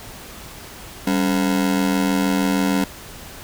40% pulse ring-modulated tone, 237.2 Hz, A#3, 30 cents sharp, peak -13 dBFS, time 1.07-2.84 s, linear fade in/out 2 ms, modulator 43.2 Hz, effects pink hiss -38 dBFS RMS until 3.43 s

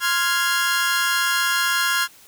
sawtooth chord, F minor, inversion second, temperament equal, 1046.5 / 1396.9 / 1661.2 Hz, C6 / F6 / Ab6, 0 / 0 / 0 cents, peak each -22 / -18 / -19 dBFS, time 0-2.08 s, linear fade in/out 50 ms, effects white hiss -49 dBFS RMS until 2.27 s

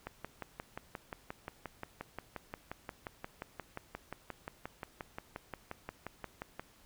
click train, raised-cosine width 0.5 ms, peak -25 dBFS, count 38, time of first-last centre 0.07-6.596 s, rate 5.67 Hz, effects pink hiss -63 dBFS RMS until 6.85 s

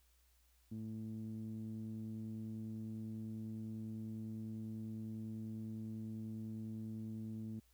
sawtooth tone with low-pass filter, 110 Hz, A2, in tune, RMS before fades -45 dBFS, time 0.71-7.6 s, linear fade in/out 10 ms, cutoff 250 Hz, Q 4.6, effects added 60 Hz sine -70 dBFS peak until 7.73 s + white hiss -75 dBFS RMS until 7.73 s

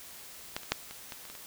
clicks, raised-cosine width 0.2 ms, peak -15 / -28 / -8 / -25 / -22 / -30 / -27 / -29 dBFS, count 8, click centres 0.565 / 0.633 / 0.72 / 0.91 / 1.122 / 1.253 / 1.3 / 1.352 s, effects white hiss -48 dBFS RMS until 1.46 s

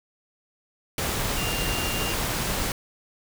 sine tone in noise, 2794 Hz, F7, in tune, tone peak -32 dBFS, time 1.37-2.14 s, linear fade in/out 2 ms, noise pink, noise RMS -27 dBFS, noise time 0.98-2.72 s, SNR -8 dB, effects none

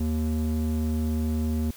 square tone with band-pass filter, 77.78 Hz, D#2, in tune, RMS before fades -26 dBFS, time 0-1.71 s, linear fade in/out 5 ms, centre 170 Hz, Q 3, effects white hiss -48 dBFS RMS until 1.76 s

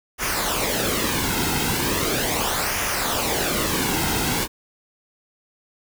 pink noise with flanger, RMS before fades -23 dBFS, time 0.18-4.48 s, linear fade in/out 50 ms, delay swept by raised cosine 0.24 to 1.74 ms, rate 0.38 Hz, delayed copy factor -0.6, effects none

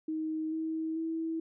sine tone with pitch steps, 314.7 / 319.8 / 325 Hz, D#4 / D#4 / E4, +20 / +48 / -24 cents, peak -31 dBFS, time 0.08-1.4 s, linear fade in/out 5 ms, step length 440 ms, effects none

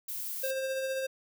violet noise, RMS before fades -37 dBFS, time 0.08-0.51 s, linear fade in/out 5 ms
square tone with tremolo, 530 Hz, C5, 22 cents sharp, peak -30 dBFS, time 0.43-1.07 s, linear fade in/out 10 ms, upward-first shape triangle, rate 15 Hz, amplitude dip 35%
effects none

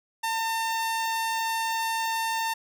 sawtooth tone, 903 Hz, A5, 45 cents sharp, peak -22 dBFS, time 0.23-2.54 s, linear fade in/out 10 ms, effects none

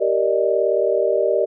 sine chord, Eb major seventh, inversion first, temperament just, 388.9 / 466.7 / 583.4 / 622.3 Hz, G4 / Bb4 / D5 / Eb5, -14 / +2 / -12 / 0 cents, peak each -21 dBFS, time 0-1.46 s, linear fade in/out 20 ms, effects none

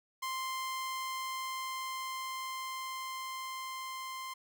sawtooth tone with level ramp, 1046.5 Hz, C6, in tune, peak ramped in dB -31 to -36 dBFS, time 0.22-4.34 s, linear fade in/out 10 ms, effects none

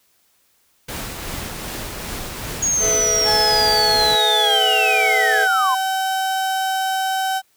pink noise with tremolo, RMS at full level -28 dBFS, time 0.88-4.16 s, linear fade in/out 10 ms, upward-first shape triangle, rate 2.6 Hz, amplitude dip 30%
sine linear sweep, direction down, 6670 to 987.8 Hz, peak -16 dBFS, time 2.62-5.75 s, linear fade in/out 10 ms
square chord, A suspended second, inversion none, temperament equal with one note detuned, 429.7 / 493.9 / 659.3 Hz, A4 / B4 / E5, -41 / 0 / 0 cents, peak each -25 / -29 / -26 dBFS, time 2.79-5.48 s, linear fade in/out 50 ms
35% pulse tone with pitch glide, 843 to 764.2 Hz, G#5 to G5, +26 to -44 cents, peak -17 dBFS, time 3.24-7.42 s, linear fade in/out 50 ms, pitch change -170 cents, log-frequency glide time 4.41-4.63 s
effects white hiss -61 dBFS RMS until 7.56 s

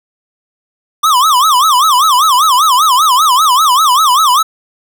square tone with vibrato, 1131 Hz, C#6, 34 cents sharp, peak -7 dBFS, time 1.03-4.43 s, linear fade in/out 10 ms, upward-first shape sine, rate 5.1 Hz, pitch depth 250 cents each way, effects none

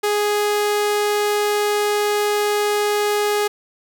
sawtooth tone, 415.3 Hz, G#4, in tune, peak -13 dBFS, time 0.03-3.48 s, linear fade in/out 10 ms, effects none

